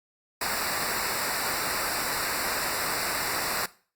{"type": "noise with comb filter", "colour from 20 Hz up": "pink", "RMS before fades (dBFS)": -29, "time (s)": [0.41, 3.66], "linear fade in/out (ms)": 5, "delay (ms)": 0.31, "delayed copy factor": -0.9, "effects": ["noise-tail reverb RT60 0.4 s tail -19 dB re dry", "Opus 48 kbps"]}